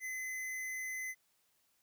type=tone; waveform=square; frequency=2036 Hz; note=C7; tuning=48 cents flat; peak=-39 dBFS; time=0-1.15 s; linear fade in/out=50 ms; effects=white hiss -75 dBFS RMS until 1.82 s